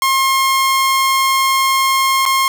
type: tone with dropouts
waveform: sawtooth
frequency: 1070 Hz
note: C6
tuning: 38 cents sharp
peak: -8 dBFS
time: 0.02-2.48 s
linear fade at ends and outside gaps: 1 ms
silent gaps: 2.254-2.261 s
effects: none